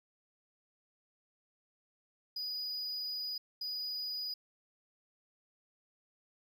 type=tone bursts at uneven times; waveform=triangle; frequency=4937 Hz; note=D#8; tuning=14 cents flat; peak=-35 dBFS; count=2; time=2.36-3.38 / 3.61-4.34 s; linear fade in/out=5 ms; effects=none